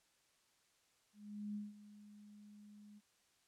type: tone with ADSR envelope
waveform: sine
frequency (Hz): 207.7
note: G#3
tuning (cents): 0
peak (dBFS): -40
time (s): 1.13-3.01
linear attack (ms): 420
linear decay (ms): 180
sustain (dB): -16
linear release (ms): 37
effects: white hiss -75 dBFS RMS until 3.47 s + low-pass 9000 Hz 12 dB/octave